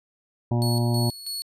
harmonic tone, 119.2 Hz, A#2, 39 cents sharp, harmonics 1 / 2 / 3 / 5 / 6 / 7 / 8, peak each -21 / -27 / -31 / -35 / -37 / -38 / -39 dBFS, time 0.51-1.1 s, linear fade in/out 5 ms
sawtooth tone with tremolo, 4378 Hz, C#8, 22 cents flat, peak -26 dBFS, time 0.62-1.42 s, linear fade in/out 0 ms, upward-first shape square, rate 3.1 Hz, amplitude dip 65%
effects resampled to 32000 Hz

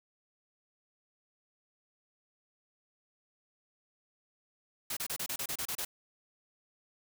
white noise bursts, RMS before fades -36 dBFS, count 10, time 4.9-5.85 s, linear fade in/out 5 ms, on 68 ms, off 30 ms, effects none

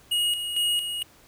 square tone with tremolo, 2881 Hz, F#7, 47 cents flat, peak -22 dBFS, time 0.11-1.03 s, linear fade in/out 10 ms, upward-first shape square, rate 2.2 Hz, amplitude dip 55%, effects pink hiss -55 dBFS RMS until 1.27 s

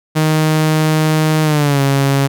sawtooth tone with pitch glide, 156 to 138.18 Hz, D#3 to C#3, +5 to -5 cents, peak -7 dBFS, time 0.15-2.28 s, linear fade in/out 20 ms, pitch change -210 cents, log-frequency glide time 1.43-1.81 s, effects none

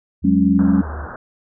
sine tone with pitch glide, 82.5 to 73.92 Hz, E2 to D2, +2 to +12 cents, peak -26 dBFS, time 0.22-1.07 s, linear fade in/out 20 ms, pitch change -190 cents, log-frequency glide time 0.83-0.88 s
sine chord, F# suspended second, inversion none, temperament equal with one note detuned, 185 / 206.7 / 277.2 Hz, F#3 / G#3 / C#4, 0 / -8 / 0 cents, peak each -16 dBFS, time 0.24-0.82 s, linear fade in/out 10 ms
white low-pass noise, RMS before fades -33 dBFS, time 0.59-1.16 s, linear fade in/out 2 ms, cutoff 1600 Hz, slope 96 dB/octave
effects none

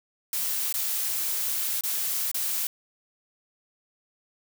blue noise with dropouts, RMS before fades -28 dBFS, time 0.33-2.67 s, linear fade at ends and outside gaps 2 ms, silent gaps 0.726-0.74 / 1.81-1.836 / 2.315-2.344 s, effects none

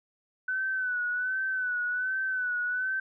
sine tone with vibrato, 1502 Hz, F#6, 26 cents sharp, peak -27 dBFS, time 0.48-3 s, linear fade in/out 5 ms, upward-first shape sine, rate 1.3 Hz, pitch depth 52 cents each way, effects none

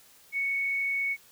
sine tone with frequency modulation, 2219 Hz, C#7, 1 cent sharp, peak -26 dBFS, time 0.32-1.17 s, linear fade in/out 50 ms, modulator 30.2 Hz, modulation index 0.39, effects white hiss -57 dBFS RMS until 1.31 s

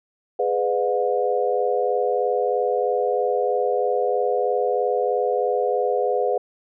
sine chord, G# diminished seventh, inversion none, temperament just, 415.3 / 498.4 / 598 / 717.6 Hz, G#4 / B4 / D5 / F5, 0 / +16 / +31 / +47 cents, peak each -24 / -22 / -28 / -25 dBFS, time 0.39-6.38 s, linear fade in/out 5 ms, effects none

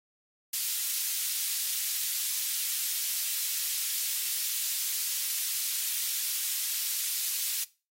white high-pass noise, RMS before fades -31 dBFS, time 0.53-7.64 s, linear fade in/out 5 ms, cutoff 3100 Hz, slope 12 dB/octave, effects noise-tail reverb RT60 0.3 s tail -19 dB re dry + AAC 48 kbps

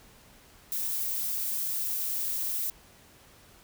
violet noise, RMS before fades -31 dBFS, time 0.72-2.7 s, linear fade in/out 0 ms, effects pink hiss -56 dBFS RMS until 3.63 s

